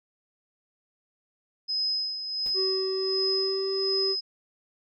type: tone with tremolo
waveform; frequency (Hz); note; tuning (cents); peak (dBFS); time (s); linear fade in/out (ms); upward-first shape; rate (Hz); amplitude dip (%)
sine; 5070; D#8; +32; -24; 1.68-4.21; 20; sine; 1.4; 60
type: noise with exponential decay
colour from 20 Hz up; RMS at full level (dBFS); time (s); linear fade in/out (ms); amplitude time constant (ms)
pink; -44; 2.46-2.6; 0; 30
type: tone with pitch glide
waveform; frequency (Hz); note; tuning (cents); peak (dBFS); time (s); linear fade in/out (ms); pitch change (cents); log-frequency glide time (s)
triangle; 380.2 to 387.1; F#4 to G4; +47 to -22; -25; 2.54-4.16; 50; +31; 2.91-3.69
effects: none